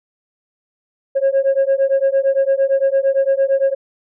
sine beating tone pair, 539 / 547.8 Hz, C#5 / C#5, -49 / -21 cents, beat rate 8.8 Hz, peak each -14 dBFS, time 1.15-3.75 s, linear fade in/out 20 ms, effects tanh soft clip ceiling -9 dBFS

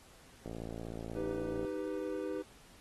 click train, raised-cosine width 2 ms, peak -29 dBFS, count 68, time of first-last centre 0.46-1.648 s, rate 56.4 Hz
triangle chord, Eb augmented, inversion none, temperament equal with one note detuned, 311.1 / 392 / 497.6 Hz, Eb4 / G4 / B4, 0 / 0 / +13 cents, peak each -38 dBFS, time 1.15-2.43 s, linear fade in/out 20 ms
effects pink hiss -60 dBFS RMS until 2.8 s + AAC 32 kbps

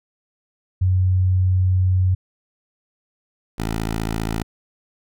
sine / 10% pulse tone pair in turn, 92.5 / 55 Hz, F#2 / A1, 0 / 0 cents, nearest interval major sixth, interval 900 cents, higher first, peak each -14 dBFS, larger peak neither, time 0.81-2.15 / 3.58-4.43 s, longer first, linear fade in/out 10 ms, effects none

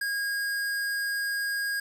square tone, 1632 Hz, G#6, 31 cents flat, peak -28 dBFS, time 0.01-1.8 s, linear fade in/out 5 ms, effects 9-bit

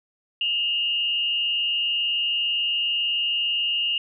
sine tone with frequency modulation, 2839 Hz, F7, 28 cents sharp, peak -21 dBFS, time 0.41-3.98 s, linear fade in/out 2 ms, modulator 166 Hz, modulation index 0.49, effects none

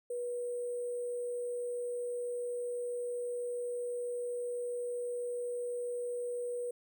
sine tone with sample-and-hold, 486.1 Hz, B4, 28 cents flat, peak -34 dBFS, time 0.1-6.71 s, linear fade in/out 5 ms, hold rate 8820 Hz, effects none

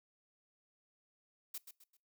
blue noise with echo, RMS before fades -43 dBFS, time 1.54-1.58 s, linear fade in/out 5 ms, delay 130 ms, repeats 3, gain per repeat -9 dB, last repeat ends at 1.97 s, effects noise-tail reverb RT60 0.3 s tail -23 dB re dry

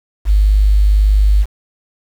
sine tone with quantisation, 50.9 Hz, G#1, 34 cents flat, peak -7 dBFS, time 0.25-1.46 s, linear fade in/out 50 ms, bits 6, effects none

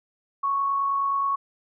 sine tone with amplitude modulation, 1108 Hz, C#6, 1 cent flat, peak -20 dBFS, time 0.43-1.36 s, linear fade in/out 10 ms, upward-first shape sine, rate 49.5 Hz, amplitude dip 30%, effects none

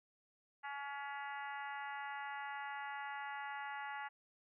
harmonic tone, 282.1 Hz, C#4, 30 cents sharp, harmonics 3 / 4 / 5 / 6 / 7 / 8 / 9 / 10, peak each -45 / -52 / -50 / -51 / -50 / -62 / -63 / -60 dBFS, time 0.63-4.09 s, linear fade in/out 20 ms, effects none

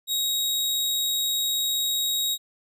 sawtooth tone, 3791 Hz, A#7, 28 cents sharp, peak -20 dBFS, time 0.07-2.38 s, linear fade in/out 50 ms, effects none

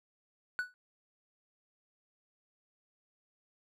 triangle tone with exponential decay, 1480 Hz, F#6, in tune, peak -26 dBFS, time 0.59-0.74 s, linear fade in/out 0 ms, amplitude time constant 31 ms, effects none

